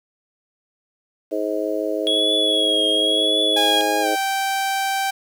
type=harmonic tone; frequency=105.8 Hz; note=G#2; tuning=33 cents sharp; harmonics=3 / 4 / 5 / 6; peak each=-26 / -26 / -26 / -26 dBFS; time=1.31-4.16 s; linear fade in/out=20 ms
type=tone with vibrato; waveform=triangle; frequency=3335 Hz; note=G#7; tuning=7 cents sharp; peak=-16 dBFS; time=2.07-3.81 s; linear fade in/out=0 ms; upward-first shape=triangle; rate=0.93 Hz; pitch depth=51 cents each way
type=tone with pitch glide; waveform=sawtooth; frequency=819 to 779.3 Hz; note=G#5 to G5; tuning=-24 to -10 cents; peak=-16 dBFS; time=3.56-5.11 s; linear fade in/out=10 ms; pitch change=-86 cents; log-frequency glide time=4.01-4.07 s
effects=8-bit